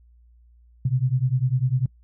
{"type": "beating tone pair", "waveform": "sine", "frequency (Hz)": [123.47, 133.47], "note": ["B2", "C3"], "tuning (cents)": [0, 35], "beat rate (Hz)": 10, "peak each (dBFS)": -22, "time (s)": [0.85, 1.86], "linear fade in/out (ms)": 5, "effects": ["noise-tail reverb RT60 0.1 s tail -25 dB re dry", "added 59 Hz sine -51 dBFS peak until 2.03 s"]}